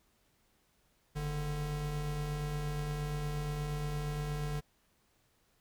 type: tone pair together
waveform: square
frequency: 46.56 / 148.2 Hz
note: F#1 / D3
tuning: +12 / +16 cents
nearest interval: octave + minor sixth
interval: 2004 cents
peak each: -40 / -36 dBFS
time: 1.15-4.61 s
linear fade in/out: 20 ms
effects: pink hiss -72 dBFS RMS until 5.6 s